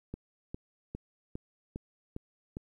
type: click train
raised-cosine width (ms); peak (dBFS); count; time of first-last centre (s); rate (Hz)
3; -25; 7; 0.14-2.569; 2.47
effects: 11-bit